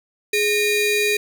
35% pulse ring-modulated tone, 1427 Hz, F6, 37 cents sharp, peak -12 dBFS, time 0.33-1.17 s, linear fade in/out 5 ms, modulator 1010 Hz, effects 8-bit

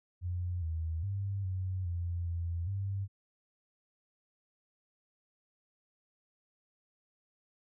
sine tone with pitch steps, 88.9 / 80.9 / 98.8 / 93.2 / 86.6 / 85.2 / 98.2 Hz, F2 / E2 / G2 / F#2 / F2 / F2 / G2, +31 / -32 / +14 / +13 / -14 / -42 / +4 cents, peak -32 dBFS, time 0.21-3.08 s, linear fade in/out 50 ms, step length 410 ms, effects none

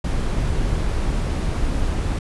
brown noise, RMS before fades -21 dBFS, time 0.04-2.19 s, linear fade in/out 5 ms, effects resampled to 24000 Hz

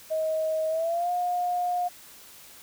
sine tone with pitch glide, 632 to 713.5 Hz, D#5 to F5, +27 to +37 cents, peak -24 dBFS, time 0.1-1.89 s, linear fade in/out 20 ms, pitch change +210 cents, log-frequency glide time 0.69-1.11 s, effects white hiss -49 dBFS RMS until 2.62 s

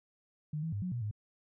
sine tone with pitch steps, 151.6 / 162.1 / 101.5 / 181.9 / 120.5 / 105 Hz, D#3 / E3 / G#2 / F#3 / B2 / G#2, -45 / -29 / -39 / -29 / -42 / +19 cents, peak -33 dBFS, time 0.53-1.112 s, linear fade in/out 5 ms, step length 97 ms, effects none

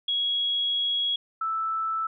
sine tone pair in turn, 3322 / 1318.3 Hz, G#7 / E6, 0 / 0 cents, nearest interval octave + major third, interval 1600 cents, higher first, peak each -23 / -25 dBFS, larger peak first, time 0.08-1.16 / 1.41-2.07 s, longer first, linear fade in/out 5 ms, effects none

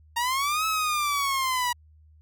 sawtooth linear two-way sweep, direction up then down, 924 to 1301 to 961 Hz, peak -20 dBFS, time 0.16-1.73 s, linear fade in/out 10 ms, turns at 0.66 s, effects added 77 Hz sine -52 dBFS peak until 2.21 s

